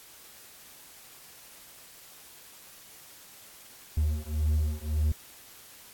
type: beating tone pair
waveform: triangle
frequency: 75.3 / 77.1 Hz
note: D2 / D#2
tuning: +44 / -15 cents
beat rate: 1.8 Hz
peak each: -26 dBFS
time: 3.97-5.12 s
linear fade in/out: 5 ms
effects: white hiss -51 dBFS RMS until 5.93 s + AAC 64 kbps